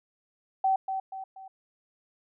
sine tone with echo, 767 Hz, G5, 38 cents flat, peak -21 dBFS, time 0.64-0.76 s, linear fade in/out 5 ms, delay 240 ms, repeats 3, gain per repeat -7 dB, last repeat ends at 1.48 s, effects none

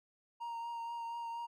triangle tone with vibrato, 932.3 Hz, A#5, in tune, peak -37 dBFS, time 0.4-1.47 s, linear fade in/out 20 ms, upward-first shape triangle, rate 4.2 Hz, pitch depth 20 cents each way, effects none

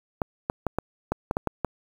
clicks, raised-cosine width 1 ms, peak -10 dBFS, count 9, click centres 0.218 / 0.499 / 0.667 / 0.786 / 1.12 / 1.311 / 1.369 / 1.473 / 1.647 s, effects 7-bit

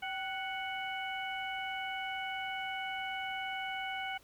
harmonic tone with a mistuned harmonic, 740 Hz, F#5, in tune, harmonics 1 / 2 / 3 / 4, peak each -39 / -42 / -41 / -44 dBFS, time 0.02-4.18 s, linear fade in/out 10 ms, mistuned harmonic 1, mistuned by +67 cents, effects pink hiss -63 dBFS RMS until 4.23 s

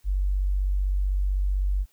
sine tone, 47.89 Hz, G1, 40 cents flat, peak -21 dBFS, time 0.04-1.86 s, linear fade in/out 50 ms, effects white hiss -65 dBFS RMS until 1.92 s

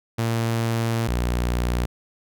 sawtooth tone pair in turn, 114.8 / 60.2 Hz, A#2 / B1, -26 / -44 cents, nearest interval major seventh, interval 1118 cents, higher first, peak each -17 dBFS, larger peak neither, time 0.18-1.08 / 1.08-1.86 s, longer first, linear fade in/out 10 ms, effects none

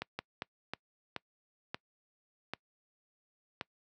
slowing click train, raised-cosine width 0.3 ms, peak -20 dBFS, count 8, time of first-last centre 0.02-3.611 s, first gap 170 ms, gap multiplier 1.36, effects noise-tail reverb RT60 0.1 s tail -25 dB re dry + high-pass 100 Hz 12 dB/octave

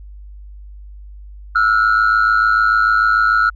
sine tone pair together, 1329 / 1435.8 Hz, E6 / F6, +14 / +48 cents, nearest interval minor second, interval 134 cents, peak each -12 dBFS, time 1.55-3.5 s, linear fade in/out 10 ms, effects tanh soft clip ceiling -7 dBFS + added 50 Hz sine -33 dBFS peak until 3.55 s

